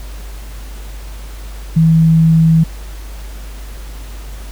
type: tone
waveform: sine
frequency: 162.2 Hz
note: E3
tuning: 28 cents flat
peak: -6 dBFS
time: 1.76-2.64 s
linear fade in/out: 10 ms
effects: added 50 Hz sine -26 dBFS peak until 4.51 s + pink hiss -38 dBFS RMS until 4.51 s